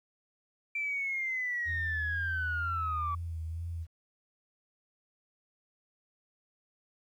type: linear sweep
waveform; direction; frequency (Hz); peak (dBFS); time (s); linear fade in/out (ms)
sine; down; 2349 to 1138; -30; 0.75-3.15; 5
type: tone with vibrato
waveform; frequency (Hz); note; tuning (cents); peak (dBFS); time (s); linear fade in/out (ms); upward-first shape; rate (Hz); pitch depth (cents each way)
sine; 82.8; E2; +8; -34; 1.65-3.87; 50; sine; 2.1; 48
effects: tanh soft clip ceiling -24 dBFS + 11-bit